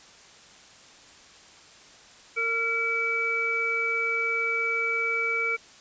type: harmonic tone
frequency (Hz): 458.6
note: A#4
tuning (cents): -28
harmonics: 1 / 3 / 5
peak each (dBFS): -33 / -31 / -25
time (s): 2.36-5.57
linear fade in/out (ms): 20
effects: white hiss -51 dBFS RMS until 5.8 s + resampled to 16000 Hz